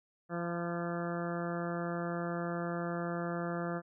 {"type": "harmonic tone with a mistuned harmonic", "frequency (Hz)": 171.6, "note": "F3", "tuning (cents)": -30, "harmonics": [1, 2, 3, 4, 5, 6, 7, 8, 9, 10], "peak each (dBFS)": [-37, -40, -41, -42, -51, -52, -45, -46, -49, -49], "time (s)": [0.29, 3.82], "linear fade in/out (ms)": 50, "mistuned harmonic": 5, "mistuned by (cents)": 32, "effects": []}